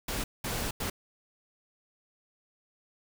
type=noise bursts at uneven times; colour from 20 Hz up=pink; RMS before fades=-33 dBFS; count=3; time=0.08-0.24 / 0.44-0.71 / 0.8-0.9 s; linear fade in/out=5 ms; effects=none